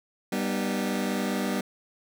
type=chord; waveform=sawtooth; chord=G augmented; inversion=none; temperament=just; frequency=196 / 245 / 306.2 Hz; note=G3 / B3 / D#4; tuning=0 / -14 / -28 cents; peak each=-25 / -26 / -30 dBFS; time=0.32-1.61 s; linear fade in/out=5 ms; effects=none